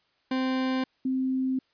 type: tone pair in turn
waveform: 40% pulse / sine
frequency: 260 / 261 Hz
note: C4 / C4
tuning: -11 / -4 cents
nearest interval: unison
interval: 7 cents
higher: second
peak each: -24 dBFS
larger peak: neither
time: 0.31-0.84 / 1.05-1.59 s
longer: second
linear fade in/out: 5 ms
effects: white hiss -69 dBFS RMS until 1.73 s + resampled to 11025 Hz